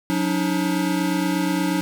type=tone cluster; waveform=square; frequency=180.7 / 286.2 / 314.6 Hz; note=F#3 / D4 / D#4; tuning=-41 / -45 / +19 cents; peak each=-25 dBFS; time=0.1-1.81 s; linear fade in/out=0 ms; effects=none